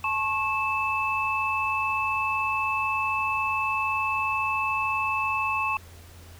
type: tone cluster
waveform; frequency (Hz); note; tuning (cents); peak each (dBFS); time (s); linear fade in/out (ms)
sine; 868 / 1090 / 2628; A5 / C#6 / E7; -24 / -29 / -6; -31 / -27 / -27; 0.04-5.77; 2
effects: added 85 Hz sine -46 dBFS peak until 6.39 s + pink hiss -51 dBFS RMS until 6.39 s